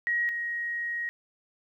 sine tone pair in turn, 1896 / 1886.5 Hz, A#6 / A#6, +29 / +20 cents, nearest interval unison, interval 9 cents, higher first, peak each -24 / -29 dBFS, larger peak first, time 0.07-0.29 / 0.29-1.09 s, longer second, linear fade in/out 0 ms, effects 11-bit

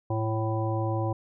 harmonic tone with a mistuned harmonic, 110 Hz, A2, in tune, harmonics 1 / 3 / 5 / 7 / 9, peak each -27 / -32 / -34 / -35 / -37 dBFS, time 0.1-1.13 s, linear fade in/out 5 ms, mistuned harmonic 3, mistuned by +35 cents, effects none

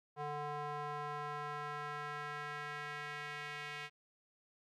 square tone with band-pass filter sweep, 147.6 Hz, D3, 9 cents sharp, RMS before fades -43 dBFS, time 0.16-3.9 s, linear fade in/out 50 ms, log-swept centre 830 to 2300 Hz, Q 1.8, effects none

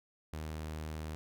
sawtooth tone, 77.78 Hz, D#2, in tune, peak -35 dBFS, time 0.33-1.15 s, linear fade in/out 0 ms, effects none

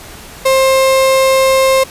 35% pulse tone, 530 Hz, C5, 22 cents sharp, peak -6 dBFS, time 0.45-1.84 s, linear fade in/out 10 ms, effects pink hiss -33 dBFS RMS until 1.9 s + resampled to 32000 Hz

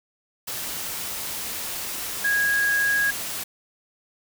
sine tone in noise, 1647 Hz, G#6, 15 cents flat, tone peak -19 dBFS, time 2.24-3.11 s, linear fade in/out 10 ms, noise white, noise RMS -31 dBFS, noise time 0.47-3.44 s, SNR +9 dB, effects none

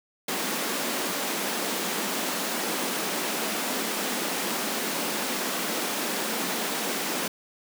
pink high-pass noise, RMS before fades -29 dBFS, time 0.28-7.28 s, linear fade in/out 5 ms, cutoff 190 Hz, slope 48 dB/octave, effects none

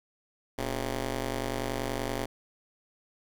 10% pulse ring-modulated tone, 130.81 Hz, C3, in tune, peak -19 dBFS, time 0.58-2.26 s, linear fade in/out 10 ms, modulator 156 Hz, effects none

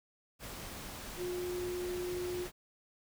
sine tone in noise, 358.2 Hz, F4, 44 cents sharp, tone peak -35 dBFS, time 1.17-2.48 s, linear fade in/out 50 ms, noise pink, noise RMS -45 dBFS, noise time 0.39-2.52 s, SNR +7 dB, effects none

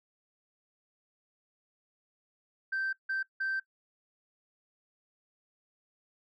sine tone bursts at uneven times, 1559 Hz, G6, 10 cents flat, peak -28 dBFS, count 3, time 2.72-2.93 / 3.09-3.23 / 3.4-3.6 s, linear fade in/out 10 ms, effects noise-tail reverb RT60 0.1 s tail -18 dB re dry + tanh soft clip ceiling -27 dBFS

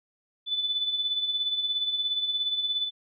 sine tone with tremolo, 3494 Hz, A7, 13 cents flat, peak -23 dBFS, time 0.46-2.91 s, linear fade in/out 50 ms, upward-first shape sine, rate 17 Hz, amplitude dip 55%, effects none

